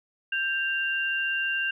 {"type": "tone pair together", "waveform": "sine", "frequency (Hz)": [1577, 2777], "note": ["G6", "F7"], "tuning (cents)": [10, -10], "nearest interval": "minor seventh", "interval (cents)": 980, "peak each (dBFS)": [-27, -28], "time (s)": [0.32, 1.71], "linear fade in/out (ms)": 5, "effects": []}